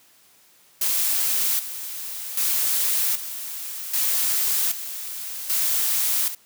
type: noise with tremolo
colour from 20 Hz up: blue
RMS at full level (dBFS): -22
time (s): 0.81-6.35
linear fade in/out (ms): 5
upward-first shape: square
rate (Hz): 0.64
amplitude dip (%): 70
effects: white hiss -56 dBFS RMS until 6.45 s + high-pass 100 Hz 12 dB/octave